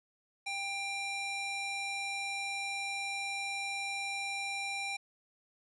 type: tone with high-pass filter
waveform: square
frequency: 792 Hz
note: G5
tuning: 18 cents sharp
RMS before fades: -37 dBFS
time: 0.46-4.97 s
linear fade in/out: 10 ms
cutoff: 1600 Hz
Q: 3.3
effects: resampled to 24000 Hz